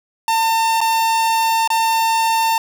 45% pulse tone with dropouts, 902 Hz, A5, 43 cents sharp, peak -14 dBFS, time 0.28-2.58 s, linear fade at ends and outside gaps 2 ms, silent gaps 0.806-0.813 / 1.676-1.702 s, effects none

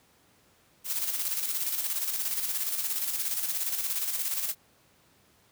blue noise with tremolo, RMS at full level -29 dBFS, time 0.84-4.55 s, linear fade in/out 50 ms, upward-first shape square, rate 17 Hz, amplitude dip 45%, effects pink hiss -63 dBFS RMS until 5.51 s + high-pass 80 Hz 12 dB/octave

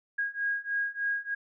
sine beating tone pair, 1636 / 1639.3 Hz, G#6 / G#6, -26 / -23 cents, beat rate 3.3 Hz, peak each -32 / -31 dBFS, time 0.18-1.35 s, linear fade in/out 10 ms, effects none

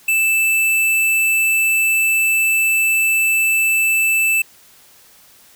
square tone, 2642 Hz, E7, 3 cents sharp, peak -14 dBFS, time 0.08-4.42 s, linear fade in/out 5 ms, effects white hiss -48 dBFS RMS until 5.55 s

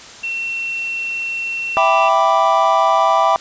sine tone, 2710 Hz, E7, 47 cents sharp, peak -20 dBFS, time 0.23-2.09 s, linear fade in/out 10 ms
triangle chord, E minor seventh, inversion none, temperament equal, 659.3 / 784 / 987.8 / 1174.7 Hz, E5 / G5 / B5 / D6, 0 / 0 / 0 / 0 cents, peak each -15 dBFS, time 1.77-3.36 s, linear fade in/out 0 ms
effects white hiss -37 dBFS RMS until 3.4 s + resampled to 16000 Hz

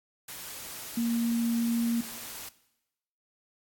sine tone in noise, 233.1 Hz, A#3, in tune, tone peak -25 dBFS, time 0.97-2.01 s, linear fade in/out 5 ms, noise white, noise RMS -41 dBFS, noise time 0.28-2.49 s, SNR +13 dB, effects noise-tail reverb RT60 0.9 s tail -18 dB re dry + AAC 64 kbps

